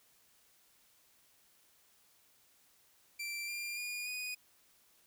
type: tone with pitch steps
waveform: sawtooth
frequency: 2349 / 2391 / 2435 / 2479 Hz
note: D7 / D7 / D#7 / D#7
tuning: 0 / +30 / -38 / -7 cents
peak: -35 dBFS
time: 3.19-4.35 s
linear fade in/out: 10 ms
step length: 290 ms
effects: white hiss -68 dBFS RMS until 5.06 s